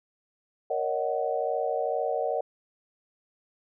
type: chord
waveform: sine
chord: D# minor seventh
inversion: second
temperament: just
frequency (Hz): 466.7 / 560 / 622.3 / 746.7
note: A#4 / C#5 / D#5 / F#5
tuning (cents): +2 / +18 / 0 / +16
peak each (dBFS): -31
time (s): 0.7-2.41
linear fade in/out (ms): 5
effects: none